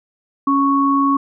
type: tone pair together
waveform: sine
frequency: 277.2 / 1108.7 Hz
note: C#4 / C#6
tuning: 0 / 0 cents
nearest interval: 2 octaves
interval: 2400 cents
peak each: -15 dBFS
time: 0.47-1.17 s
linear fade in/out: 5 ms
effects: none